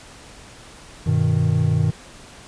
triangle chord, G augmented, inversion none, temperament equal, 98 / 123.47 / 155.56 Hz, G2 / B2 / D#3, 0 / 0 / 0 cents, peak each -19 / -19 / -17 dBFS, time 1.06-1.91 s, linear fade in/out 10 ms, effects pink hiss -43 dBFS RMS until 2.47 s + resampled to 22050 Hz

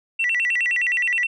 sine tone with vibrato, 2300 Hz, D7, 37 cents flat, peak -17 dBFS, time 0.19-1.27 s, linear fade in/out 10 ms, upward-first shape square, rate 9.6 Hz, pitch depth 280 cents each way, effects tanh soft clip ceiling -15 dBFS

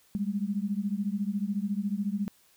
sine beating tone pair, 196.6 / 210.6 Hz, G3 / G#3, +5 / +24 cents, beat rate 14 Hz, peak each -30 / -31 dBFS, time 0.15-2.28 s, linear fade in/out 0 ms, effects white hiss -63 dBFS RMS until 2.56 s

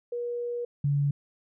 sine tone pair in turn, 480 / 142.7 Hz, B4 / D3, -49 / -49 cents, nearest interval octave + major sixth, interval 2100 cents, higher first, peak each -29 / -22 dBFS, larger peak second, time 0.12-0.65 / 0.84-1.11 s, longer first, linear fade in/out 5 ms, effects none

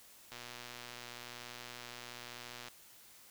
click train, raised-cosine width 0.2 ms, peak -29 dBFS, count 287, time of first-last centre 0.32-2.684 s, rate 121 Hz, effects white hiss -59 dBFS RMS until 3.3 s

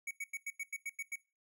square tone bursts, 2238 Hz, C#7, 16 cents sharp, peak -38 dBFS, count 9, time 0.07-1.158 s, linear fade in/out 5 ms, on 40 ms, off 91 ms, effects noise-tail reverb RT60 0.3 s tail -20 dB re dry

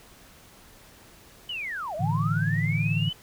sine linear two-way sweep, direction down then up, 3056 to 587.3 to 3056 Hz, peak -30 dBFS, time 1.49-3.13 s, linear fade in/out 5 ms, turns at 1.95 s
sine chord, A suspended fourth, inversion none, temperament just, 110 / 146.67 / 165 Hz, A2 / D3 / E3, 0 / -2 / +2 cents, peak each -27 dBFS, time 1.99-3.1 s, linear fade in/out 20 ms
effects pink hiss -52 dBFS RMS until 3.22 s

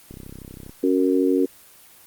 click train, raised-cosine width 3 ms, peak -25 dBFS, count 20, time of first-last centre 0.11-0.695 s, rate 32.5 Hz
harmonic tone, 92.5 Hz, F#2, in tune, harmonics 3 / 4 / 5, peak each -19 / -21 / -23 dBFS, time 0.83-1.46 s, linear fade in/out 10 ms
effects white hiss -49 dBFS RMS until 2.06 s + Opus 24 kbps

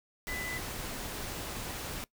sine tone in noise, 2000 Hz, B6, 21 cents sharp, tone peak -37 dBFS, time 0.28-0.58 s, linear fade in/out 0 ms, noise pink, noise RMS -39 dBFS, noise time 0.27-2.04 s, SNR -1 dB, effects noise-tail reverb RT60 0.1 s tail -20 dB re dry

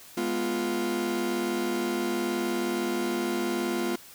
40% pulse chord, F diminished, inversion first, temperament equal, 207.7 / 246.9 / 349.2 Hz, Ab3 / Cb4 / F4, 0 / 0 / 0 cents, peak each -33 / -31 / -28 dBFS, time 0.17-3.96 s, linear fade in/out 5 ms, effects white hiss -49 dBFS RMS until 4.14 s

